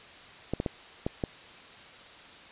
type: clicks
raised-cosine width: 2 ms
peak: -15 dBFS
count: 5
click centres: 0.536 / 0.601 / 0.662 / 1.065 / 1.238 s
effects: white hiss -49 dBFS RMS until 2.51 s + resampled to 8000 Hz